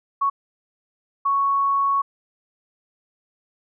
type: tone bursts at uneven times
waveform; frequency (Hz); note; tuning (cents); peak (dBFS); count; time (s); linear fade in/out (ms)
sine; 1110; C#6; +2; -17; 2; 0.21-0.3 / 1.25-2.02; 10
effects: none